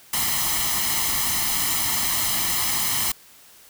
white noise with comb filter, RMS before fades -23 dBFS, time 0.13-3.12 s, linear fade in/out 5 ms, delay 0.98 ms, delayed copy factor +0.7, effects white hiss -50 dBFS RMS until 3.69 s

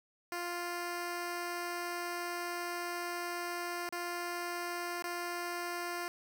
10% pulse tone with dropouts, 349.2 Hz, F4, in tune, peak -28 dBFS, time 0.32-6.08 s, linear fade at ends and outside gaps 1 ms, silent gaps 3.891-3.925 / 5.023-5.041 s, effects none

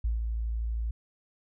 sine tone with ADSR envelope, 56.3 Hz, A1, 40 cents sharp, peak -24 dBFS, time 0.04-0.91 s, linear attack 7 ms, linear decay 150 ms, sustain -4 dB, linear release 5 ms, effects none

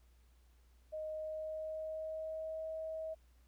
sine tone with pitch glide, 622.3 to 638 Hz, D#5 to D#5, 0 to +43 cents, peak -39 dBFS, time 0.92-3.15 s, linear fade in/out 20 ms, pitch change +43 cents, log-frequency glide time 1.08-2.67 s, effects added 60 Hz sine -63 dBFS peak until 3.47 s + pink hiss -75 dBFS RMS until 3.47 s

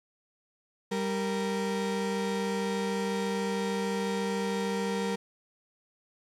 35% pulse tone pair together, 195.8 / 465.3 Hz, G3 / A#4, -2 / -3 cents, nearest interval octave + minor third, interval 1499 cents, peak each -29 / -30 dBFS, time 0.91-5.16 s, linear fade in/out 10 ms, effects low-pass 9000 Hz 12 dB/octave + 10-bit

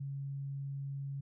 sine tone, 138.59 Hz, C#3, in tune, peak -37 dBFS, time 0-1.21 s, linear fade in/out 10 ms, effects none

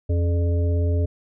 harmonic tone with a mistuned harmonic, 85.3 Hz, F2, 40 cents flat, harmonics 1 / 3 / 5 / 7, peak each -18 / -32 / -31 / -34 dBFS, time 0.09-1.06 s, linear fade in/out 10 ms, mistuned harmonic 3, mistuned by +110 cents, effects none

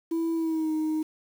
sine tone with pitch glide, 329.6 to 312 Hz, E4 to D#4, 0 to +5 cents, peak -22 dBFS, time 0.11-1.03 s, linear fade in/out 10 ms, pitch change -95 cents, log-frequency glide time 0.34-0.72 s, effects tanh soft clip ceiling -23 dBFS + 8-bit

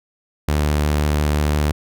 sawtooth tone, 74.5 Hz, D2, 25 cents sharp, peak -12 dBFS, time 0.48-1.72 s, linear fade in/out 5 ms, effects none

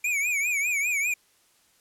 square tone with vibrato, 2349 Hz, D7, in tune, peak -24 dBFS, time 0.04-1.14 s, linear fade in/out 5 ms, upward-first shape triangle, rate 5 Hz, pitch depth 140 cents each way, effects white hiss -63 dBFS RMS until 1.8 s + low-pass 12000 Hz 12 dB/octave

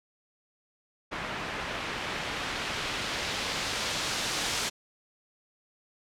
white noise with low-pass filter sweep, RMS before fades -33 dBFS, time 1.11-4.7 s, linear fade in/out 20 ms, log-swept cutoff 1900 to 6200 Hz, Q 0.79, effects none

